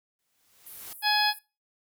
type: noise with exponential growth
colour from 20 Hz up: white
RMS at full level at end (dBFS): -41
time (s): 0.19-0.93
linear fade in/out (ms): 1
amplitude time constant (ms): 160
type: band-pass noise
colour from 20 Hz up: white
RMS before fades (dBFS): -46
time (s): 0.66-1.39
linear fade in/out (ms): 5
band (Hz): 9800 to 15000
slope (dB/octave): 48
type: harmonic tone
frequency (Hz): 840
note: G#5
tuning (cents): +19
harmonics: 1 / 2 / 3 / 4 / 5 / 6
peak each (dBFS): -26 / -27 / -31 / -30 / -30 / -28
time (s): 1.02-1.34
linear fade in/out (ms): 50
effects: noise-tail reverb RT60 0.3 s tail -22 dB re dry